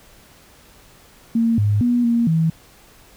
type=tone with pitch steps; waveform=sine; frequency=229.4 / 103.6 / 242.1 / 234.2 / 162 Hz; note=A#3 / G#2 / B3 / A#3 / E3; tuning=-28 / -4 / -34 / +8 / -30 cents; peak=-14 dBFS; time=1.35-2.5 s; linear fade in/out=5 ms; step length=230 ms; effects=pink hiss -49 dBFS RMS until 3.16 s